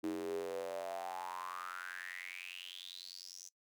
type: tone with high-pass filter sweep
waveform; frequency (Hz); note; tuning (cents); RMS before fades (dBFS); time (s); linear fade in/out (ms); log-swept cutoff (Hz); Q
square; 45; F#1; -47; -44; 0.03-3.49; 10; 310 to 6200; 8.3
effects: noise-tail reverb RT60 0.1 s tail -20 dB re dry